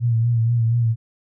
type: tone with vibrato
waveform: sine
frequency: 116.4 Hz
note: A#2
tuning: 2 cents flat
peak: -15 dBFS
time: 0-0.96 s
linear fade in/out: 50 ms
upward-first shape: sine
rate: 4.2 Hz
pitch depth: 50 cents each way
effects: none